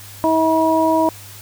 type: harmonic tone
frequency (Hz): 320.9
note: E4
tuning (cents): -46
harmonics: 1 / 2 / 3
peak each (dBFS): -17 / -17 / -17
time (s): 0.24-1.09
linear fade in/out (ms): 0
effects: added 101 Hz sine -40 dBFS peak until 1.41 s + white hiss -39 dBFS RMS until 1.41 s